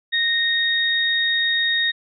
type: tone pair together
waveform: sine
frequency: 1858 / 3724 Hz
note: A#6 / A#7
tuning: -6 / -2 cents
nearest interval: octave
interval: 1204 cents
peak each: -20 dBFS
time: 0.12-1.92 s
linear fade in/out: 20 ms
effects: none